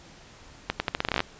accelerating click train, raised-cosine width 0.3 ms, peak -8 dBFS, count 13, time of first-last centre 0.7-1.204 s, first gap 100 ms, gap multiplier 0.82, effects pink hiss -50 dBFS RMS until 1.39 s + resampled to 16000 Hz

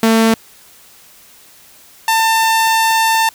sawtooth tone pair in turn, 224.6 / 895.8 Hz, A3 / A5, +36 / +31 cents, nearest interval 2 octaves, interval 2395 cents, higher second, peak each -5 / -7 dBFS, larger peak first, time 0.03-0.34 / 2.08-3.29 s, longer second, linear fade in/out 2 ms, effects white hiss -44 dBFS RMS until 3.34 s

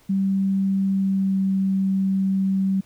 sine tone with pitch glide, 193.9 to 192.45 Hz, G3 to G3, -19 to -32 cents, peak -18 dBFS, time 0.09-2.81 s, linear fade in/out 10 ms, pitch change -13 cents, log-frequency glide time 0.91-1.34 s, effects pink hiss -56 dBFS RMS until 2.85 s

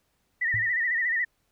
sine tone with vibrato, 1900 Hz, A#6, 33 cents sharp, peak -23 dBFS, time 0.41-1.25 s, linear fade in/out 10 ms, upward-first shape sine, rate 14 Hz, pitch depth 90 cents each way
sine tone with exponential decay, 109.5 Hz, A2, 8 cents flat, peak -27 dBFS, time 0.54-0.76 s, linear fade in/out 0 ms, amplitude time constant 46 ms
effects pink hiss -72 dBFS RMS until 1.51 s

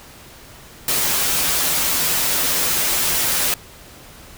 white noise with comb filter, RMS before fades -19 dBFS, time 0.88-3.54 s, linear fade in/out 2 ms, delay 9.3 ms, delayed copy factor -0.65, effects pink hiss -42 dBFS RMS until 4.37 s

